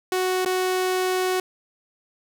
sawtooth tone with dropouts, 370 Hz, F#4, in tune, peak -17 dBFS, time 0.12-1.4 s, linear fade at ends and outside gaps 2 ms, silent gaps 0.449-0.459 s, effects none

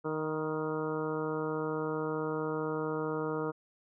harmonic tone with a mistuned harmonic, 155.56 Hz, D#3, in tune, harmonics 1 / 2 / 3 / 4 / 5 / 6 / 7 / 8 / 9, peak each -40 / -37 / -34 / -44 / -48 / -43 / -47 / -42 / -46 dBFS, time 0.04-3.52 s, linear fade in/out 20 ms, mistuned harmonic 6, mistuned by +28 cents, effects none

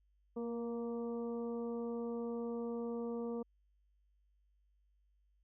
harmonic tone with a mistuned harmonic, 233.1 Hz, A#3, in tune, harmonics 1 / 2 / 3 / 4 / 5, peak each -40 / -40 / -54 / -55 / -56 dBFS, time 0.36-3.43 s, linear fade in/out 10 ms, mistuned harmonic 2, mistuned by +18 cents, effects added 50 Hz sine -70 dBFS peak until 5.43 s

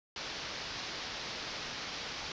white low-pass noise, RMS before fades -41 dBFS, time 0.16-2.32 s, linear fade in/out 2 ms, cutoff 5600 Hz, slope 48 dB/octave, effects resampled to 16000 Hz

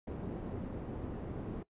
white low-pass noise, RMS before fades -41 dBFS, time 0.07-1.63 s, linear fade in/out 5 ms, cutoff 320 Hz, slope 12 dB/octave, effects noise-tail reverb RT60 0.1 s tail -19 dB re dry + resampled to 8000 Hz

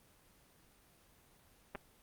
clicks, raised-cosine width 0.5 ms, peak -27 dBFS, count 2, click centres 1.75 / 1.755 s, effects pink hiss -66 dBFS RMS until 2.02 s + Opus 24 kbps

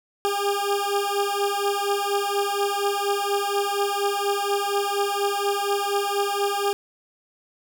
20% pulse beating tone pair, 401.2 / 405.4 Hz, G4 / G#4, +40 / -42 cents, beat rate 4.2 Hz, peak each -20 dBFS, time 0.25-6.73 s, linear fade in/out 0 ms, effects none

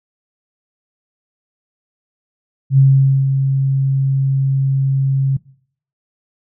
sine tone with ADSR envelope, 135.5 Hz, C#3, 39 cents flat, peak -5 dBFS, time 2.7-5.37 s, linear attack 79 ms, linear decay 480 ms, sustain -7 dB, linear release 8 ms, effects noise-tail reverb RT60 0.6 s tail -21 dB re dry

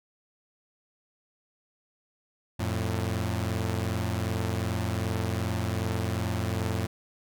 sawtooth tone pair together, 89.01 / 111.6 Hz, F2 / A2, +33 / +25 cents, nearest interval major third, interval 392 cents, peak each -26 dBFS, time 2.59-6.87 s, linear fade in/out 10 ms, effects none

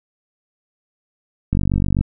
click train, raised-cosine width 5 ms, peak -6 dBFS, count 24, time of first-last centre 1.53-2.01 s, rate 47.9 Hz, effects none

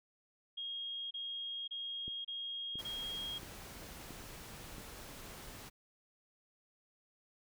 sine tone bursts, 3259 Hz, G#7, 33 cents flat, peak -39 dBFS, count 5, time 0.57-3.386 s, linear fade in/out 10 ms, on 540 ms, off 29 ms
click train, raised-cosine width 3 ms, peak -36 dBFS, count 5, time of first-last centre 2.08-4.783 s, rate 1.48 Hz
pink noise, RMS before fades -50 dBFS, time 2.78-5.7 s, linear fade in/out 20 ms
effects none

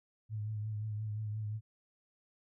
sine tone with vibrato, 107 Hz, A2, 48 cents flat, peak -35 dBFS, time 0.29-1.61 s, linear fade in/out 50 ms, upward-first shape triangle, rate 5.7 Hz, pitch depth 47 cents each way, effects none

